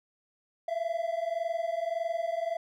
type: tone pair together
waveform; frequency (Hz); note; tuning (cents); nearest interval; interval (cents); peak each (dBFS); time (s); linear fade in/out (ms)
triangle; 659.3 / 681; E5 / F5; 0 / -44; minor second; 56; -30 / -30; 0.68-2.57; 5
effects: none